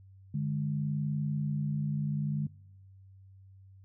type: tone pair together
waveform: sine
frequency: 147.65 / 208.2 Hz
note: D3 / G#3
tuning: +10 / +5 cents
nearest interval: tritone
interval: 595 cents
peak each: -30 / -35 dBFS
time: 0.34-2.47 s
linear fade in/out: 5 ms
effects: noise-tail reverb RT60 1.0 s tail -25 dB re dry + added 96 Hz sine -52 dBFS peak until 3.84 s